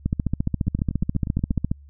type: two click trains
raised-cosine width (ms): 5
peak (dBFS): -16 / -9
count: 8 / 25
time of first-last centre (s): 0.67-1.512 / 0.06-1.715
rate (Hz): 8.31 / 14.5
effects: added 71 Hz sine -44 dBFS peak until 1.89 s